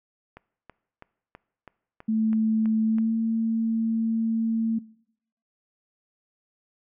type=click train; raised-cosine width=0.5 ms; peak=-28 dBFS; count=9; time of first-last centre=0.37-2.984 s; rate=3.06 Hz
type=tone with pitch glide; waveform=sine; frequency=220 to 225.3 Hz; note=A3 to A3; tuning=0 to +41 cents; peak=-21 dBFS; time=2.08-4.79 s; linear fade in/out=10 ms; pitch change=+41 cents; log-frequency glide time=2.83-3.13 s
effects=noise-tail reverb RT60 0.7 s tail -21 dB re dry